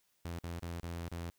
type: tone with dropouts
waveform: sawtooth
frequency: 85.1 Hz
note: F2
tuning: 44 cents flat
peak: -35 dBFS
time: 0.25-1.3 s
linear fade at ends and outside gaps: 0 ms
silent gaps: 0.387-0.437 / 0.594-0.624 / 0.8-0.832 / 1.083-1.116 s
effects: white hiss -75 dBFS RMS until 1.38 s